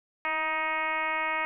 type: tone with frequency modulation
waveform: sine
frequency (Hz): 1568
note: G6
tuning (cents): 0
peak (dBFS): -26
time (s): 0.25-1.45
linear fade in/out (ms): 0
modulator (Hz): 312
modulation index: 2.8
effects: none